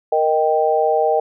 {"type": "chord", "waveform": "sine", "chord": "Eb major", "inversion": "second", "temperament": "equal", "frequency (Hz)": [466.2, 622.3, 784], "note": ["Bb4", "Eb5", "G5"], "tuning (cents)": [0, 0, 0], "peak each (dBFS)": -18, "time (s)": [0.12, 1.2], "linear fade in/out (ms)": 5, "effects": []}